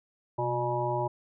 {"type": "harmonic tone with a mistuned harmonic", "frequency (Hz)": 120.7, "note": "B2", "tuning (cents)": -39, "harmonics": [1, 3, 5, 7, 8], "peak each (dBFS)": [-33, -33, -33, -33, -33], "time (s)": [0.38, 1.08], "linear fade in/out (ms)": 10, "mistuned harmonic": 1, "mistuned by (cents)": 91, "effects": []}